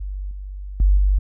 sine tone with level steps, 48.46 Hz, G1, 19 cents flat, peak -25 / -29 / -11 / -13 dBFS, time 0-1.19 s, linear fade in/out 10 ms, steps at 0.31 / 0.8 / 0.97 s, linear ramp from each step 2 ms, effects none

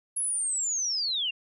sine linear sweep, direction down, 10650 to 2700 Hz, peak -26 dBFS, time 0.16-1.31 s, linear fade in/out 10 ms, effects none

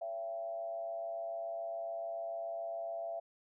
sine tone with frequency modulation, 671 Hz, E5, 31 cents sharp, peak -37 dBFS, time 0.01-3.2 s, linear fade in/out 10 ms, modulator 107 Hz, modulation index 0.55, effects none

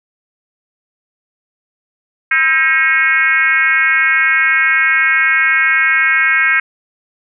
sine tone with frequency modulation, 1892 Hz, A#6, 25 cents sharp, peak -9 dBFS, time 2.31-6.6 s, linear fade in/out 5 ms, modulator 290 Hz, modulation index 1.6, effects none

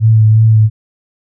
sine tone with vibrato, 110 Hz, A2, in tune, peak -4 dBFS, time 0-0.7 s, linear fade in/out 50 ms, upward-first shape sine, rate 2.8 Hz, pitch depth 23 cents each way, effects none

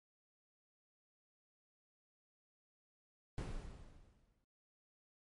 brown noise with exponential decay, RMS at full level -39 dBFS, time 3.38-4.44 s, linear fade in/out 0 ms, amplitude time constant 230 ms, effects MP3 48 kbps

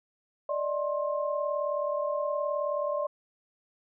sine tone cluster, 585 / 624 / 1062 Hz, D5 / D#5 / C6, -7 / +5 / +25 cents, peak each -29 / -34 / -34 dBFS, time 0.49-3.07 s, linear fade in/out 5 ms, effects none

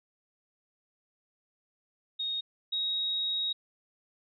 sine tone pair in turn, 3729 / 3785 Hz, A#7 / A#7, 0 / +26 cents, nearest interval unison, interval 26 cents, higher second, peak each -30 / -28 dBFS, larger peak second, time 2.19-2.41 / 2.72-3.53 s, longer second, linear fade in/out 10 ms, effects none

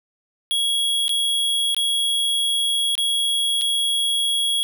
square tone with dropouts, 3322 Hz, G#7, in tune, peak -19 dBFS, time 0.51-4.63 s, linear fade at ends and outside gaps 0 ms, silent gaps 1.081-1.093 / 1.746-1.766 / 2.953-2.979 / 3.612-3.618 s, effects none

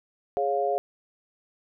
sine chord, Db major, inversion second, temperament equal with one note detuned, 415.3 / 554.4 / 703.3 Hz, Ab4 / Db5 / F5, 0 / 0 / +12 cents, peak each -28 / -28 / -26 dBFS, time 0.37-0.78 s, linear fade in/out 0 ms, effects none

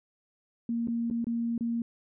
sine tone with dropouts, 233.1 Hz, A#3, in tune, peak -27 dBFS, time 0.69-1.82 s, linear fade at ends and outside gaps 2 ms, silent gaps 0.873-0.883 / 1.101-1.11 / 1.244-1.268 / 1.579-1.608 s, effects none

